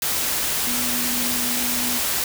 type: tone in noise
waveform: sine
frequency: 244.5 Hz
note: B3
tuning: 17 cents flat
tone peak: -29 dBFS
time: 0.67-1.98 s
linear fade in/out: 2 ms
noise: white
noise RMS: -23 dBFS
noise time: 0.02-2.24 s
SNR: -9 dB
effects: none